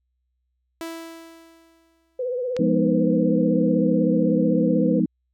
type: tone with exponential decay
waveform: sawtooth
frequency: 329.6 Hz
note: E4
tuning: in tune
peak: -25 dBFS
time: 0.81-2.24 s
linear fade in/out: 1 ms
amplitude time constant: 310 ms
type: tone with vibrato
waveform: sine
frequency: 498.9 Hz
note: B4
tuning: 17 cents sharp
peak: -23 dBFS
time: 2.19-5 s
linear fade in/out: 5 ms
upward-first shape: triangle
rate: 16 Hz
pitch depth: 78 cents each way
type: click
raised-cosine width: 0.2 ms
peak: -15 dBFS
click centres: 2.566 s
type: chord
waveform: sine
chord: F half-diminished seventh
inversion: none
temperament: equal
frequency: 174.61 / 207.7 / 246.9 / 311.1 Hz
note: F3 / Ab3 / Cb4 / Eb4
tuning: 0 / 0 / 0 / 0 cents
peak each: -23 dBFS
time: 2.59-5.06 s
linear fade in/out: 5 ms
effects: added 62 Hz sine -70 dBFS peak until 5.33 s